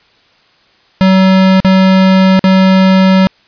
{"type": "tone with dropouts", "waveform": "square", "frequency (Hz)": 189.2, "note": "F#3", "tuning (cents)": 39, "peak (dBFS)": -5, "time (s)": [1.01, 3.27], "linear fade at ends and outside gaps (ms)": 0, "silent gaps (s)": [[1.602, 1.647], [2.393, 2.441]], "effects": ["white hiss -49 dBFS RMS until 3.47 s", "resampled to 11025 Hz"]}